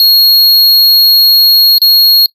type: tone with dropouts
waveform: square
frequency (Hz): 4298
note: C8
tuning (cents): +46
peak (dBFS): -4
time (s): 0-2.26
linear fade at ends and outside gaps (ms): 1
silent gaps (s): 1.782-1.817
effects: noise-tail reverb RT60 0.1 s tail -20 dB re dry